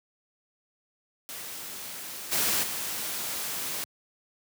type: noise with level steps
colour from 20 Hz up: white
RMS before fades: -39 / -26 / -33 dBFS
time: 1.29-3.84 s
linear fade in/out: 0 ms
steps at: 2.31 / 2.62 s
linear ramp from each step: 20 ms
effects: high-pass 100 Hz 12 dB/octave